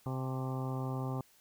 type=harmonic tone with a mistuned harmonic; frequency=130.81 Hz; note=C3; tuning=in tune; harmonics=1 / 2 / 3 / 4 / 5 / 6 / 7 / 8 / 9; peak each=-35 / -41 / -45 / -47 / -50 / -47 / -49 / -49 / -50 dBFS; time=0.06-1.21 s; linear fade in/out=2 ms; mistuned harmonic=7; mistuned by=-55 cents; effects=white hiss -65 dBFS RMS until 1.4 s